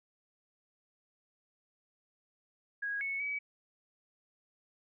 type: tone with pitch steps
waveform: sine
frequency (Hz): 1648 / 2207 / 2279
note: G#6 / C#7 / C#7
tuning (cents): -14 / -8 / +47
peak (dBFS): -33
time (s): 2.82-3.39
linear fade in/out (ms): 10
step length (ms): 190
effects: none